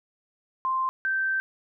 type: tone pair in turn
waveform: sine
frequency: 1046.5 / 1556.5 Hz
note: C6 / G6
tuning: 0 / -13 cents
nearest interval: perfect fifth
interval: 687 cents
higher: second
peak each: -23 dBFS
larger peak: neither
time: 0.65-0.89 / 1.05-1.4 s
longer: second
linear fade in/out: 0 ms
effects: none